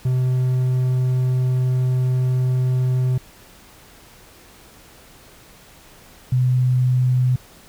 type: tone pair in turn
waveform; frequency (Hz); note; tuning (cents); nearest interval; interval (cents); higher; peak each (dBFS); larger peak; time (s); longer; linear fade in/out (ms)
triangle / sine; 127.7 / 126.6; C3 / B2; -42 / +43; unison; 15; first; -14; neither; 0.05-3.18 / 6.32-7.36; first; 5
effects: pink hiss -47 dBFS RMS until 7.68 s